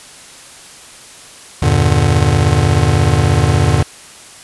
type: chord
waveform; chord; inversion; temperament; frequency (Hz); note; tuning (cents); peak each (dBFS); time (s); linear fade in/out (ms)
square; E half-diminished seventh; none; just; 82.41 / 98.89 / 118.67 / 148.33; E2 / G2 / Bb2 / D3; 0 / +16 / +31 / +18; -16; 1.62-3.83; 5
effects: white hiss -37 dBFS RMS until 4.43 s + resampled to 24000 Hz